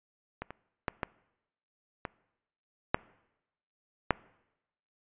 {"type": "clicks", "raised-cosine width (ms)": 0.5, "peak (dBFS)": [-21, -26, -14, -15, -19, -8, -7], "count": 7, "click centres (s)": [0.42, 0.506, 0.882, 1.032, 2.052, 2.945, 4.107], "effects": ["noise-tail reverb RT60 0.9 s tail -22 dB re dry", "resampled to 8000 Hz"]}